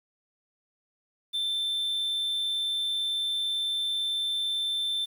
triangle tone, 3551 Hz, A7, 15 cents sharp, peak -25 dBFS, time 1.33-5.06 s, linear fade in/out 20 ms, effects 9-bit

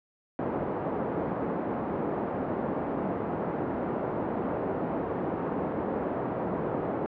pink band-pass noise, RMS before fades -31 dBFS, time 0.39-7.06 s, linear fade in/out 0 ms, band 210 to 780 Hz, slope 12 dB/octave, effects low-pass 2000 Hz 12 dB/octave

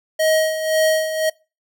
square tone with tremolo, 631 Hz, D#5, 24 cents sharp, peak -14 dBFS, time 0.19-1.3 s, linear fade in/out 10 ms, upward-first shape sine, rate 1.9 Hz, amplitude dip 65%, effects noise-tail reverb RT60 0.3 s tail -24 dB re dry

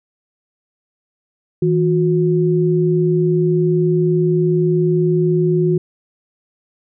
sine tone pair together, 161.3 / 362.1 Hz, E3 / F#4, -37 / -37 cents, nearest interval octave + major second, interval 1400 cents, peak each -15 dBFS, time 1.62-5.78 s, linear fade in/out 5 ms, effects none

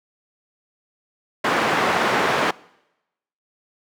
white band-pass noise, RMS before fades -20 dBFS, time 1.44-2.51 s, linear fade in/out 5 ms, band 200 to 1500 Hz, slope 12 dB/octave, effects noise-tail reverb RT60 0.9 s tail -23 dB re dry

